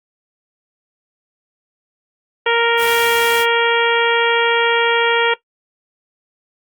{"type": "harmonic tone", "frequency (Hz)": 466.2, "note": "A#4", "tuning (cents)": 0, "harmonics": [1, 2, 3, 4, 5, 6, 7], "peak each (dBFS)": [-16, -19, -21, -22, -23, -24, -24], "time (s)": [2.46, 5.34], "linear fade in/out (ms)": 5}
{"type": "noise", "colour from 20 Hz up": "white", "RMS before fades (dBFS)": -26, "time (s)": [2.77, 3.46], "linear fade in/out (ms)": 50}
{"effects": ["noise-tail reverb RT60 0.1 s tail -17 dB re dry", "Opus 32 kbps"]}